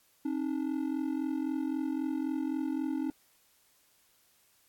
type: ring-modulated tone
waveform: triangle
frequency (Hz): 290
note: D4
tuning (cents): -22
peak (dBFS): -25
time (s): 0.25-3.1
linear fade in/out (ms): 0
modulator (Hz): 21.9
effects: white hiss -67 dBFS RMS until 4.68 s + AAC 64 kbps